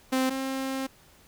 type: tone pair in turn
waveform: sawtooth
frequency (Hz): 260.8 / 266.3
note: C4 / C4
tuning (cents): -5 / +31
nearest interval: unison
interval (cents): 36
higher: second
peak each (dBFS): -19 / -25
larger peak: first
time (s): 0.12-0.3 / 0.3-0.87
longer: second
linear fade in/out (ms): 10
effects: pink hiss -57 dBFS RMS until 1.27 s